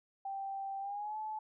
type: tone with pitch glide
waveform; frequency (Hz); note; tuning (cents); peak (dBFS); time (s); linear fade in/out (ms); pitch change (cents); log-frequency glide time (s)
sine; 783 to 863.8; G5 to A5; -2 to -32; -37; 0.25-1.39; 5; +170; 0.8-1.17
effects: none